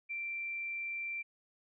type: tone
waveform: sine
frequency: 2353 Hz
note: D7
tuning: 3 cents sharp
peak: -36 dBFS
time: 0.09-1.23 s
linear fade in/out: 20 ms
effects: none